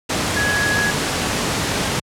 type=tone in noise; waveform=sine; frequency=1673 Hz; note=G#6; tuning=12 cents sharp; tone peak=-18 dBFS; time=0.36-0.91 s; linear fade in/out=10 ms; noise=pink; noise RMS=-20 dBFS; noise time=0.09-2 s; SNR=-1 dB; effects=high-pass 80 Hz 12 dB/octave + low-pass 9000 Hz 12 dB/octave